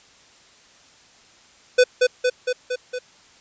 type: tone with echo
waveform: square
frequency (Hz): 500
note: B4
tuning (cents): +21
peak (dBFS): -11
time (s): 1.78-1.84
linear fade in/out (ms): 10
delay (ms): 230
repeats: 5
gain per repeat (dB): -3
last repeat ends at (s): 2.99
effects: white hiss -52 dBFS RMS until 3.4 s + resampled to 16000 Hz